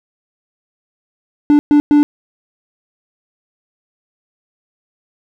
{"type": "tone bursts at uneven times", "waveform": "triangle", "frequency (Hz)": 293.7, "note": "D4", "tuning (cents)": 0, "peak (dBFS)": -4, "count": 3, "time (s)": [[1.5, 1.59], [1.71, 1.8], [1.91, 2.03]], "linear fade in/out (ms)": 0, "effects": []}